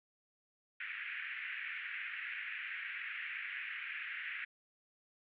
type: band-pass noise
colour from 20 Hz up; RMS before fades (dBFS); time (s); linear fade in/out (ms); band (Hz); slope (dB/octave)
pink; -43; 0.8-4.45; 5; 1600 to 2600; 48
effects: none